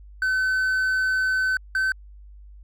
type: tone pair in turn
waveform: triangle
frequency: 1521 / 1534.2 Hz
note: F#6 / G6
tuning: +47 / -38 cents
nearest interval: unison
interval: 15 cents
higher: second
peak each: -18 dBFS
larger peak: neither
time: 0.22-1.57 / 1.75-1.92 s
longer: first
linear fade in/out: 2 ms
effects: added 50 Hz sine -42 dBFS peak until 2.63 s